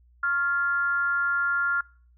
sine tone with frequency modulation, 1396.9 Hz, F6, in tune, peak -22 dBFS, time 0.23-1.81 s, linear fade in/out 5 ms, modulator 300 Hz, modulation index 0.42, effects noise-tail reverb RT60 0.5 s tail -26 dB re dry + added 60 Hz sine -55 dBFS peak until 2.17 s

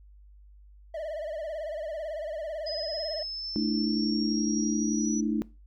triangle tone with vibrato, 624 Hz, D#5, 5 cents sharp, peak -30 dBFS, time 0.94-3.23 s, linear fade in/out 5 ms, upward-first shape sine, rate 18 Hz, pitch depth 110 cents each way
sine exponential sweep, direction up, 5010 to 5920 Hz, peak -33 dBFS, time 2.66-5.21 s, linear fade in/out 10 ms
sine chord, A suspended fourth, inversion none, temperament equal with one note detuned, 220 / 297.9 / 329.6 Hz, A3 / D4 / E4, 0 / +25 / 0 cents, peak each -28 / -29 / -33 dBFS, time 3.56-5.42 s, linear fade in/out 0 ms
effects noise-tail reverb RT60 0.3 s tail -22 dB re dry + added 50 Hz sine -50 dBFS peak until 5.66 s

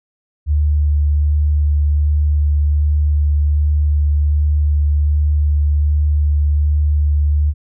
sine tone with vibrato, 74 Hz, D2, 14 cents sharp, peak -11 dBFS, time 0.46-7.54 s, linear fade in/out 50 ms, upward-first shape sine, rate 1.3 Hz, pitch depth 11 cents each way, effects none

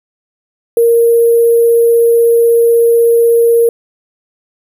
sine tone with sample-and-hold, 466.2 Hz, A#4, in tune, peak -5 dBFS, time 0.77-3.69 s, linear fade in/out 2 ms, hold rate 11025 Hz, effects none

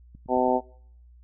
click train, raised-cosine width 5 ms, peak -34 dBFS, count 4, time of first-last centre 0.15-0.481 s, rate 9.06 Hz
harmonic tone, 126.8 Hz, B2, 46 cents sharp, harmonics 2 / 3 / 4 / 5 / 6 / 7, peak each -27 / -27 / -27 / -27 / -27 / -27 dBFS, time 0.28-0.61 s, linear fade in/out 50 ms
effects noise-tail reverb RT60 0.6 s tail -22 dB re dry + added 60 Hz sine -49 dBFS peak until 1.23 s

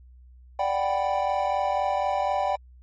triangle chord, G major seventh, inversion second, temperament equal, 587.3 / 740 / 784 / 987.8 Hz, D5 / F#5 / G5 / B5, 0 / 0 / 0 / 0 cents, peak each -26 / -27 / -24 / -29 dBFS, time 0.59-2.56 s, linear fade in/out 5 ms, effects added 62 Hz sine -47 dBFS peak until 2.82 s + MP3 32 kbps

